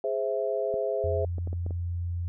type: chord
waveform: sine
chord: Ab augmented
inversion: none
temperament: equal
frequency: 415.3 / 523.3 / 659.3 Hz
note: Ab4 / C5 / E5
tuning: 0 / 0 / 0 cents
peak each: -30 dBFS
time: 0.04-1.25 s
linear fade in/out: 2 ms
type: clicks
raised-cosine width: 2 ms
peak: -26 dBFS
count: 6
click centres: 0.741 / 1.383 / 1.474 / 1.53 / 1.664 / 1.708 s
type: tone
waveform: sine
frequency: 86.8 Hz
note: F2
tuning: 10 cents flat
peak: -28 dBFS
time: 1.04-2.28 s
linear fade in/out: 0 ms
effects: none

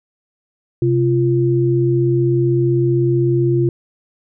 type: tone pair together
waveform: sine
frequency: 130 / 345.8 Hz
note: C3 / F4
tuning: -11 / -17 cents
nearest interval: octave + perfect fourth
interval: 1694 cents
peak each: -15 dBFS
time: 0.82-3.69 s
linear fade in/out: 2 ms
effects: none

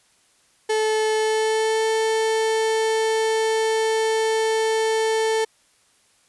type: tone with pitch glide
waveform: 35% pulse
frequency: 435 to 442.6 Hz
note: A4 to A4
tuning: -20 to +10 cents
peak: -17 dBFS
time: 0.69-5.45 s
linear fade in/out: 10 ms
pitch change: +30 cents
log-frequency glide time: 1.16-1.86 s
effects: white hiss -60 dBFS RMS until 6.28 s + resampled to 24000 Hz

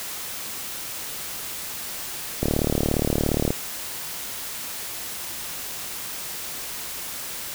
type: click train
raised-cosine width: 2 ms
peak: -8 dBFS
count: 41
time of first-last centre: 2.43-3.505 s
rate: 37.2 Hz
effects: white hiss -33 dBFS RMS until 7.54 s

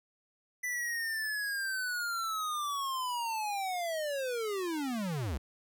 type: linear sweep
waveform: square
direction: down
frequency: 1995 to 58.27 Hz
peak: -33 dBFS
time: 0.63-5.38 s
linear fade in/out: 10 ms
effects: none

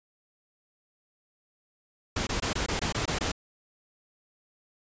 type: noise bursts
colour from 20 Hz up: pink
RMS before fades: -29 dBFS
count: 9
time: 2.16-3.318 s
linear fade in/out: 5 ms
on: 110 ms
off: 21 ms
effects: resampled to 16000 Hz

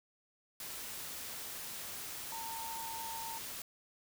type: tone in noise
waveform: sine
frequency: 908 Hz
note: A#5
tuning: 46 cents flat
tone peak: -42 dBFS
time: 2.32-3.38 s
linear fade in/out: 2 ms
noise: white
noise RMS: -44 dBFS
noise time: 0.6-3.62 s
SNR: -1 dB
effects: none

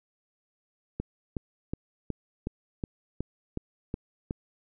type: click train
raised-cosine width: 3 ms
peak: -18 dBFS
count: 10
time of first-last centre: 1-4.309 s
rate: 2.72 Hz
effects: none

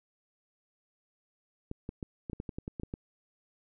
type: clicks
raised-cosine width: 3 ms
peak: -24 dBFS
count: 12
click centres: 1.714 / 1.891 / 2.028 / 2.298 / 2.332 / 2.401 / 2.492 / 2.585 / 2.679 / 2.798 / 2.834 / 2.939 s
effects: none

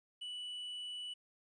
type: tone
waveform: triangle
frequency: 2960 Hz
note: F#7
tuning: in tune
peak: -40 dBFS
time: 0.21-1.14 s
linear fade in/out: 10 ms
effects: resampled to 24000 Hz + 13-bit

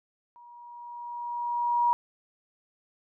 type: tone with level ramp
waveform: sine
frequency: 956 Hz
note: A#5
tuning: 43 cents sharp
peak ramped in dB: -49 to -19 dBFS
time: 0.36-1.93 s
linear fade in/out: 0 ms
effects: none

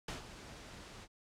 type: noise with ADSR envelope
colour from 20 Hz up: pink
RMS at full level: -40 dBFS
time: 0.08-1.08 s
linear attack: 4 ms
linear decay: 130 ms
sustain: -11 dB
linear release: 55 ms
effects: low-pass 7000 Hz 12 dB/octave

